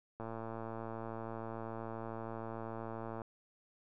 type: click train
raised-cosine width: 1 ms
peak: -29 dBFS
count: 342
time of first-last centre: 0.2-3.218 s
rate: 113 Hz
effects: none